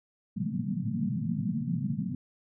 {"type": "band-pass noise", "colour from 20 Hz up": "white", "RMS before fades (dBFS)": -31, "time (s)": [0.36, 2.15], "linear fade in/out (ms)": 5, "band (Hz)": [110, 240], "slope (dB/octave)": 96, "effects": []}